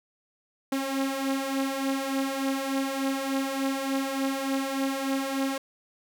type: beating tone pair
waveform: sawtooth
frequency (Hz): 268.2 / 271.6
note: C4 / C#4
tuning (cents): +43 / -35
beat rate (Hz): 3.4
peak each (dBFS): -28 / -24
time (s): 0.72-5.58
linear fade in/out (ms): 5
effects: none